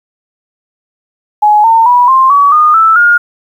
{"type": "tone with pitch steps", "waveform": "sine", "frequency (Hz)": [841, 906.6, 977.3, 1053.5, 1135.6, 1224.2, 1319.7, 1422.6], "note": ["G#5", "A#5", "B5", "C6", "C#6", "D#6", "E6", "F6"], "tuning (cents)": [22, -48, -18, 12, 41, -28, 2, 32], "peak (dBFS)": -3, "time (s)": [1.42, 3.18], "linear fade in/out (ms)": 10, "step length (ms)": 220, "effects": ["7-bit"]}